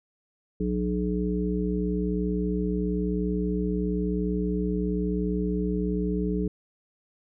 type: harmonic tone with a mistuned harmonic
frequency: 60.5 Hz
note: B1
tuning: 35 cents flat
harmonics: 1 / 3 / 5 / 7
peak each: -31 / -27 / -31 / -31 dBFS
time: 0.6-6.48 s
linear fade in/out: 5 ms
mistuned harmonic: 1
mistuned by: -56 cents
effects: none